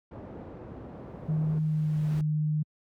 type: low-pass noise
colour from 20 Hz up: pink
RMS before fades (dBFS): -41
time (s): 0.11-1.59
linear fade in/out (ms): 5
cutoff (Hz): 650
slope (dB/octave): 12
type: noise with exponential growth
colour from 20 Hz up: brown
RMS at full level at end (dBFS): -35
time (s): 0.64-2.21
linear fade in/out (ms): 2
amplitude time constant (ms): 340
type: tone with pitch glide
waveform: sine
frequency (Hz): 155.56 to 152.71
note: D#3 to D#3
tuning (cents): 0 to -32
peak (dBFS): -24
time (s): 1.28-2.63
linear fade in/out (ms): 10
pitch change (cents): -32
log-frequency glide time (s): 1.63-1.98
effects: high-pass 80 Hz 12 dB/octave